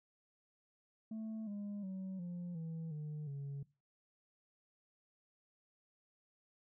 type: tone with pitch steps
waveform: sine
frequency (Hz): 220 / 204.1 / 189.32 / 175.63 / 162.92 / 151.13 / 140.2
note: A3 / G#3 / F#3 / F3 / E3 / D3 / C#3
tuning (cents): 0 / -30 / +40 / +10 / -20 / +50 / +20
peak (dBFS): -38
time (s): 1.11-3.63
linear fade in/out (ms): 5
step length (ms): 360
effects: noise-tail reverb RT60 0.3 s tail -22 dB re dry + tanh soft clip ceiling -40 dBFS